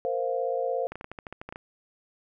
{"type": "chord", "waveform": "sine", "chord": "Bb suspended second", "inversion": "none", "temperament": "equal", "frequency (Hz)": [466.2, 523.3, 698.5], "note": ["Bb4", "C5", "F5"], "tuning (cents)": [0, 0, 0], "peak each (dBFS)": [-31, -28, -32], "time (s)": [0.05, 0.87], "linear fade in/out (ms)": 0}
{"type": "clicks", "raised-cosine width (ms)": 0.5, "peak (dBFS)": -23, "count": 12, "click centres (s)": [0.92, 0.956, 1.011, 1.044, 1.116, 1.188, 1.268, 1.326, 1.415, 1.49, 1.525, 1.559]}
{"effects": []}